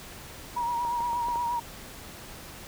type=tone with vibrato; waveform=sine; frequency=951 Hz; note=A#5; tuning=34 cents sharp; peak=-26 dBFS; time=0.56-1.6 s; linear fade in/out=10 ms; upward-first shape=triangle; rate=8.5 Hz; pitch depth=45 cents each way
type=clicks; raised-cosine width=1 ms; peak=-25 dBFS; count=5; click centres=0.85 / 1.005 / 1.132 / 1.285 / 1.358 s
effects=pink hiss -44 dBFS RMS until 2.67 s